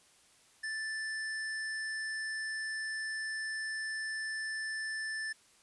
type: tone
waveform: square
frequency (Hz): 1760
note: A6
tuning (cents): 0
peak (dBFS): -36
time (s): 0.63-5.33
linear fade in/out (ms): 10
effects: white hiss -64 dBFS RMS until 5.62 s + resampled to 24000 Hz